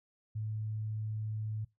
sine tone, 108.2 Hz, A2, 29 cents flat, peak -34 dBFS, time 0.35-1.65 s, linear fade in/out 10 ms, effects noise-tail reverb RT60 0.2 s tail -21 dB re dry

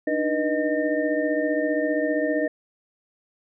sine tone cluster, 295.6 / 310.8 / 484.6 / 620 / 1818 Hz, D4 / D#4 / B4 / D#5 / A#6, +11 / -2 / -33 / -6 / -44 cents, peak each -26 / -29 / -28 / -25 / -31 dBFS, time 0.07-2.48 s, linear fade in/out 5 ms, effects none

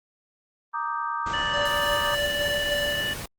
sine chord, Eb major seventh, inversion second, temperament equal, 932.3 / 1174.7 / 1244.5 / 1568 Hz, Bb5 / D6 / Eb6 / G6, 0 / 0 / 0 / 0 cents, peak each -31 / -30 / -32 / -35 dBFS, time 0.73-2.16 s, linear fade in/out 20 ms
pink noise, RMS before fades -35 dBFS, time 1.26-3.26 s, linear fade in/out 5 ms
harmonic tone, 587.3 Hz, D5, in tune, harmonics 1 / 3 / 5, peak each -39 / -28 / -29 dBFS, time 1.33-3.14 s, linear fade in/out 10 ms
square tone with tremolo, 581 Hz, D5, 19 cents flat, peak -27 dBFS, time 1.53-3.01 s, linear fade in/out 10 ms, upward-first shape square, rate 3.4 Hz, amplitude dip 35%
effects Opus 24 kbps

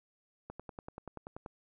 click train, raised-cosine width 1 ms, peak -29 dBFS, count 11, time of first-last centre 0.5-1.462 s, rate 10.4 Hz, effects none

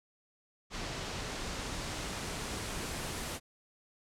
pink noise with low-pass filter sweep, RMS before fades -39 dBFS, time 0.7-3.4 s, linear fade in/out 50 ms, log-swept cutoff 5800 to 11000 Hz, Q 0.94, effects none

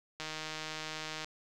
click train, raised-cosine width 0.2 ms, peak -22 dBFS, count 164, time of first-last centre 0.2-1.245 s, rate 156 Hz, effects none

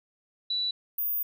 sine tone pair in turn, 3950 / 14913 Hz, B7 / A#9, 0 / 0 cents, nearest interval octave + major seventh, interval 2300 cents, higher second, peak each -26 dBFS, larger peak neither, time 0.5-0.71 / 0.98-1.23 s, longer second, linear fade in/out 5 ms, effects none

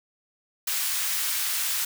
white high-pass noise, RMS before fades -27 dBFS, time 0.67-1.85 s, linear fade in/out 5 ms, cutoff 1300 Hz, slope 12 dB/octave, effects none

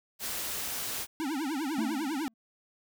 white noise, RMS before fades -35 dBFS, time 0.19-1.07 s, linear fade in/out 50 ms
square tone with vibrato, 292.2 Hz, D4, 9 cents flat, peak -31 dBFS, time 1.2-2.28 s, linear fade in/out 0 ms, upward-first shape triangle, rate 10 Hz, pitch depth 260 cents each way
triangle tone with exponential decay, 224.1 Hz, A3, 32 cents sharp, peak -25 dBFS, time 1.78-2.34 s, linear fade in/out 5 ms, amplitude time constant 120 ms
effects none

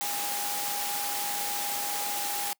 sine tone in noise, 817 Hz, G#5, 29 cents flat, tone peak -35 dBFS, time 0.01-2.53 s, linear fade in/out 0 ms, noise white, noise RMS -32 dBFS, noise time 0.01-2.53 s, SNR -6 dB, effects noise-tail reverb RT60 0.1 s tail -25 dB re dry + high-pass 200 Hz 12 dB/octave

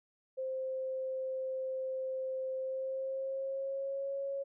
sine tone with pitch glide, 523.3 to 551.5 Hz, C5 to C#5, 0 to -9 cents, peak -34 dBFS, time 0.37-4.44 s, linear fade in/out 20 ms, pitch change +91 cents, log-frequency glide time 2.57-4.14 s, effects none

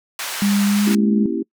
pink band-pass noise, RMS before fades -27 dBFS, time 0.19-0.95 s, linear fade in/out 2 ms, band 1100 to 16000 Hz, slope 12 dB/octave
sine tone with pitch glide, 202 to 211.1 Hz, G#3 to G#3, -48 to +29 cents, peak -14 dBFS, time 0.42-1.26 s, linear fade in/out 2 ms, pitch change +77 cents, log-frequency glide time 0.65-1.06 s
sine chord, A# diminished seventh, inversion none, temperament equal with one note detuned, 233.1 / 273.7 / 329.6 / 392 Hz, A#3 / C#4 / E4 / G4, 0 / -22 / 0 / 0 cents, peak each -25 / -25 / -23 / -27 dBFS, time 0.86-1.43 s, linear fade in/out 10 ms
effects noise-tail reverb RT60 0.1 s tail -25 dB re dry

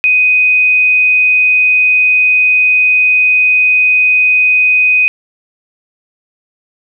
sine tone, 2500 Hz, D#7, 8 cents sharp, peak -6 dBFS, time 0.04-5.08 s, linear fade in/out 0 ms, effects none

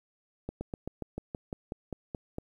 slowing click train, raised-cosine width 2 ms, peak -22 dBFS, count 12, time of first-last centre 0.49-2.384 s, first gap 120 ms, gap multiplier 1.07, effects 10-bit

